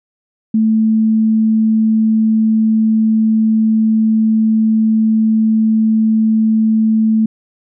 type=tone; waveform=sine; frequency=220 Hz; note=A3; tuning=in tune; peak=-9 dBFS; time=0.54-7.26 s; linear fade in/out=5 ms; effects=none